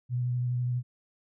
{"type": "tone with vibrato", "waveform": "sine", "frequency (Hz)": 123.47, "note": "B2", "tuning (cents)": 0, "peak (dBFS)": -26, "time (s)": [0.09, 0.83], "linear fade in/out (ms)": 50, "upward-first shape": "square", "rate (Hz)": 12, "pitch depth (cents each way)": 13, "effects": []}